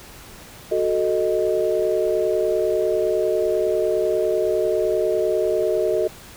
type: chord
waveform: sine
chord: D# diminished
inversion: first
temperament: equal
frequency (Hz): 370 / 440 / 622.3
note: F#4 / A4 / D#5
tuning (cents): 0 / 0 / 0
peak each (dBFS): -22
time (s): 0.71-6.08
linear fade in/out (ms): 10
effects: pink hiss -42 dBFS RMS until 6.36 s